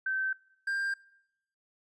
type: tone pair in turn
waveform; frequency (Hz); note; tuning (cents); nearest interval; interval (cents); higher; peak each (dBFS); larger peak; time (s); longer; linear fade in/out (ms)
sine / triangle; 1546 / 1592.2; G6 / G6; -24 / +27; minor second; 51; second; -28 / -27; second; 0.06-0.33 / 0.67-0.94; neither; 5
effects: noise-tail reverb RT60 0.8 s tail -23 dB re dry + resampled to 24000 Hz